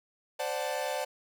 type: chord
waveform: 45% pulse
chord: D dominant seventh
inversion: third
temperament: equal with one note detuned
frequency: 518.7 / 587.3 / 740 / 880 Hz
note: C5 / D5 / F#5 / A5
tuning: -15 / 0 / 0 / 0 cents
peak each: -36 / -35 / -38 / -38 dBFS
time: 0.39-1.05 s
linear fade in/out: 10 ms
effects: none

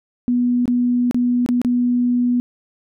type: tone with dropouts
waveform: sine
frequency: 244.6 Hz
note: B3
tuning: 16 cents flat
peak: -14 dBFS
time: 0.28-2.4 s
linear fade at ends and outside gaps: 0 ms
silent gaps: 0.656-0.679 / 1.111-1.145 / 1.462-1.489 / 1.616-1.648 s
effects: none

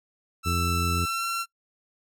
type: tone with pitch glide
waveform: sawtooth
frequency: 1330 to 1358.7 Hz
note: E6 to F6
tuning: +15 to -48 cents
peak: -23 dBFS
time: 0.43-1.46 s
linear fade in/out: 50 ms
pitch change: +37 cents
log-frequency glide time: 0.94-1.25 s
type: harmonic tone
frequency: 86.6 Hz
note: F2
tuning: 14 cents flat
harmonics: 1 / 2 / 3 / 4 / 5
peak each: -26 / -32 / -36 / -38 / -40 dBFS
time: 0.45-1.06 s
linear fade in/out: 20 ms
effects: noise-tail reverb RT60 0.1 s tail -22 dB re dry

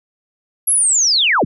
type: linear sweep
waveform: sine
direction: down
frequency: 11380 to 55 Hz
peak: -11 dBFS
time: 0.67-1.45 s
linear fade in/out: 10 ms
effects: none

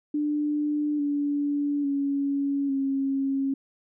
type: tone with pitch steps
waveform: sine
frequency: 296.8 / 288.4 / 280.1 / 272.2 Hz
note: D4 / D4 / C#4 / C#4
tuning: +18 / -31 / +18 / -31 cents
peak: -23 dBFS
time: 0.14-3.54 s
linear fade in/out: 5 ms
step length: 850 ms
effects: none

